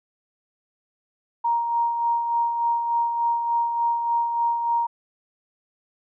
sine tone with tremolo, 937 Hz, A#5, 9 cents sharp, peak -18 dBFS, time 1.44-4.87 s, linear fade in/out 10 ms, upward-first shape sine, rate 3.4 Hz, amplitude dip 45%, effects none

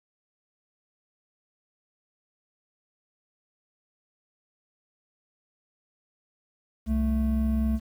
triangle tone pair together, 65.23 / 220 Hz, C2 / A3, -5 / 0 cents, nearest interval octave + major sixth, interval 2105 cents, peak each -23 dBFS, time 6.86-7.8 s, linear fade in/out 50 ms, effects 9-bit

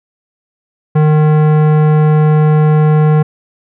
sine tone with tanh clipping, 153.1 Hz, D#3, 28 cents flat, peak -8 dBFS, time 0.95-3.23 s, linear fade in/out 10 ms, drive 17 dB, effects none

